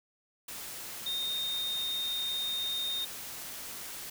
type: tone in noise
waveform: sine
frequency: 3679 Hz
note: A#7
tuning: 24 cents flat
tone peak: -31 dBFS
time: 1.06-3.05 s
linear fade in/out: 5 ms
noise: white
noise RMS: -42 dBFS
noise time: 0.48-4.1 s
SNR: +8 dB
effects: none